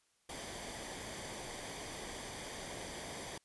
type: noise with comb filter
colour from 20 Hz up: pink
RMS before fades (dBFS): -45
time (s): 0.29-3.38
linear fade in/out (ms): 5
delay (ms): 0.74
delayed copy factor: -0.55
effects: white hiss -75 dBFS RMS until 3.44 s + resampled to 24000 Hz